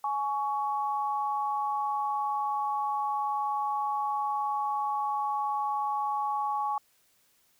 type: tone pair together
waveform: sine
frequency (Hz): 839 / 1119.9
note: G#5 / C#6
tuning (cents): +17 / +17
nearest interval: perfect fourth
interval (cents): 500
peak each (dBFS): -29 / -31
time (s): 0.04-6.78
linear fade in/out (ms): 2
effects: white hiss -67 dBFS RMS until 7.59 s